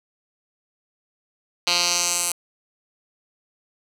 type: tone with band-pass filter sweep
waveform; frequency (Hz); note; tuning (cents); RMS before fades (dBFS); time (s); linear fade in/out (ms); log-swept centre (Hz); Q
10% pulse; 175; F3; +4; -22; 1.67-2.32; 2; 4000 to 9400; 2.1
effects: 7-bit